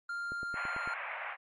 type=tone; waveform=triangle; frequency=1396.9 Hz; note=F6; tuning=in tune; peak=-33 dBFS; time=0.09-0.94 s; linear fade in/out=5 ms
type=click train; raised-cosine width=2 ms; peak=-32 dBFS; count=6; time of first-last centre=0.32-0.875 s; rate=9.01 Hz
type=band-pass noise; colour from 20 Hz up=white; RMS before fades=-40 dBFS; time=0.53-1.37 s; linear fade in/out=50 ms; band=600 to 2400 Hz; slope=48 dB/octave
effects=MP3 48 kbps